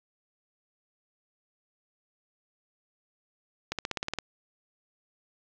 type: accelerating click train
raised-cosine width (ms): 0.2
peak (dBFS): -13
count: 9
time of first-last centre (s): 3.72-4.187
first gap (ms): 67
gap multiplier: 0.96
effects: low-pass 7000 Hz 12 dB/octave + 8-bit